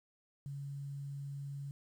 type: tone with quantisation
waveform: sine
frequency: 140.4 Hz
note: C#3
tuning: 22 cents sharp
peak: -40 dBFS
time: 0.46-1.71 s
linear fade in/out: 0 ms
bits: 11
effects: none